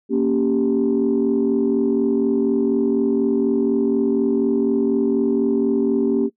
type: chord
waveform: sine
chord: G diminished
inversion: first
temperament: equal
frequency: 233.1 / 277.2 / 392 Hz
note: Bb3 / Db4 / G4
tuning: 0 / 0 / 0 cents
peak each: -19 dBFS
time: 0.09-6.3 s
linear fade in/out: 50 ms
effects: noise-tail reverb RT60 0.1 s tail -20 dB re dry + tanh soft clip ceiling -9 dBFS